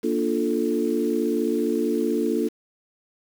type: chord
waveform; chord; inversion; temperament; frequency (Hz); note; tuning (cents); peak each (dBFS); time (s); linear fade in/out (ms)
sine; Bb major seventh; none; equal with one note detuned; 234.7 / 293.7 / 349.2 / 440; Bb3 / D4 / F4 / A4; +12 / 0 / 0 / 0; -26; 0.03-2.49; 20
effects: 7-bit

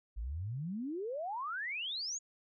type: exponential sweep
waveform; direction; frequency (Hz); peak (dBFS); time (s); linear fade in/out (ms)
sine; up; 49.37 to 6970; -36; 0.16-2.19; 20
effects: none

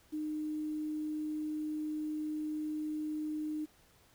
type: tone with quantisation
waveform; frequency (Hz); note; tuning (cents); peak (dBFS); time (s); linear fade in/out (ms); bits
sine; 306.1; D#4; -28; -34; 0.12-3.66; 20; 10
effects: pink hiss -65 dBFS RMS until 4.14 s

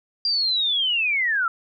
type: linear sweep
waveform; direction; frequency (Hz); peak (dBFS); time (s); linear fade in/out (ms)
sine; down; 4800 to 1309; -19; 0.25-1.48; 2
effects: none

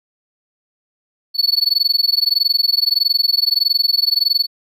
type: tone with amplitude modulation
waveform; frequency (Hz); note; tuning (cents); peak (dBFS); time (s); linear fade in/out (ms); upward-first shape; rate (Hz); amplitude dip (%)
triangle; 4435; C#8; 0; -8; 1.34-4.47; 50; sine; 21.6; 100
effects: none

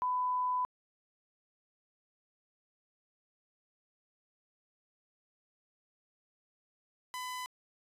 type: tone pair in turn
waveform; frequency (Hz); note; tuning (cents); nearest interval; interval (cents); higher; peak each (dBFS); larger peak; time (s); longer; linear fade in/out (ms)
sine / sawtooth; 1000 / 1004.3; B5 / B5; +21 / +29; unison; 8; second; -29 / -34; first; 0.02-0.65 / 7.14-7.46; first; 0
effects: resampled to 32000 Hz

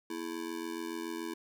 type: tone with amplitude modulation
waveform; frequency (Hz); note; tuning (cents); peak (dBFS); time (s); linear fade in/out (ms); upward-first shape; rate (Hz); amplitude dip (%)
square; 329.6; E4; 0; -33; 0.1-1.34; 5; sine; 87; 95
effects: none

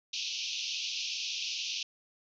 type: band-pass noise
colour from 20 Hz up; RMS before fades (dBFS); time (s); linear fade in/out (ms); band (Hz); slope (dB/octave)
pink; -36; 0.13-1.83; 5; 2500 to 6200; 96
effects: none

